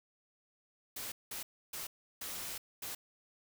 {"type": "noise bursts at uneven times", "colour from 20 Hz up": "white", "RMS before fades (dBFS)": -42, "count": 5, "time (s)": [[0.96, 1.12], [1.31, 1.43], [1.73, 1.87], [2.21, 2.58], [2.82, 2.95]], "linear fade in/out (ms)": 5, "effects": []}